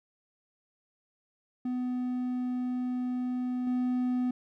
triangle tone with level steps, 250.1 Hz, B3, 22 cents sharp, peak -27 / -24 dBFS, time 1.65-4.31 s, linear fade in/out 5 ms, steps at 3.67 s, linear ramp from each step 2 ms, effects none

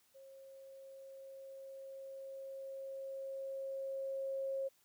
sine tone with level ramp, 540 Hz, C#5, 45 cents flat, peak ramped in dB -54 to -35 dBFS, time 0.14-4.69 s, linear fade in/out 20 ms, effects white hiss -72 dBFS RMS until 4.84 s

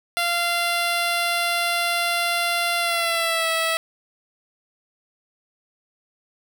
10% pulse tone with pitch glide, 691 to 653 Hz, F5 to E5, -19 to -17 cents, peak -12 dBFS, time 0.17-3.77 s, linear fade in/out 0 ms, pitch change -98 cents, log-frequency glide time 2.79-3.49 s, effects none

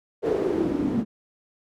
pink noise with band-pass filter sweep, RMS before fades -24 dBFS, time 0.22-1.05 s, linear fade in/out 50 ms, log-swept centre 460 to 230 Hz, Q 5, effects none

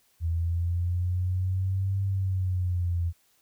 sine exponential two-way sweep, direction up then down, 82.41 to 98.1 to 84.5 Hz, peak -24 dBFS, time 0.2-3.13 s, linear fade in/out 50 ms, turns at 2.03 s, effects white hiss -66 dBFS RMS until 3.41 s

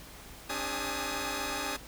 10% pulse tone cluster, 270.8 / 298.9 / 402.4 / 849 / 1261 Hz, C#4 / D4 / G4 / G#5 / D#6, -40 / +31 / +45 / +38 / +23 cents, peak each -31 dBFS, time 0.49-1.77 s, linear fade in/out 10 ms, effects added 50 Hz sine -52 dBFS peak until 1.87 s + pink hiss -49 dBFS RMS until 1.87 s

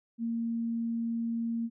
sine tone, 230.8 Hz, A#3, 17 cents flat, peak -29 dBFS, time 0.18-1.7 s, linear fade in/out 50 ms, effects none

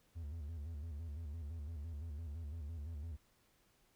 triangle tone with vibrato, 77.8 Hz, D#2, in tune, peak -40 dBFS, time 0.15-3.17 s, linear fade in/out 20 ms, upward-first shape square, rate 5.9 Hz, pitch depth 120 cents each way, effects pink hiss -73 dBFS RMS until 3.95 s

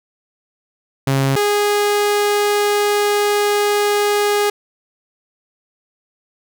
sawtooth tone pair in turn, 135.9 / 412.6 Hz, C#3 / G#4, -34 / -11 cents, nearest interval octave + perfect fifth, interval 1923 cents, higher second, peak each -10 dBFS, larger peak neither, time 1.07-1.36 / 1.36-4.5 s, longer second, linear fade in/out 5 ms, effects none

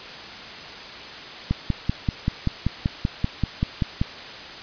click train, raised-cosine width 5 ms, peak -8 dBFS, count 14, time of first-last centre 1.51-4.015 s, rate 5.19 Hz, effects white hiss -37 dBFS RMS until 4.62 s + resampled to 11025 Hz

